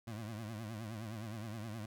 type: tone with vibrato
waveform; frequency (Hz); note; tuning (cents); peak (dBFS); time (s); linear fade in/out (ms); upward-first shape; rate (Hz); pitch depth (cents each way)
25% pulse; 110; A2; 0; -38; 0.07-1.86; 5; triangle; 9.6; 140
effects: none